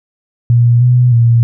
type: tone with pitch steps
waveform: sine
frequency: 119.3 / 123.8 / 117.2 Hz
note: A#2 / B2 / A#2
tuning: +41 / +5 / +10 cents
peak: -5 dBFS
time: 0.5-1.43 s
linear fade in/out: 0 ms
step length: 310 ms
effects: none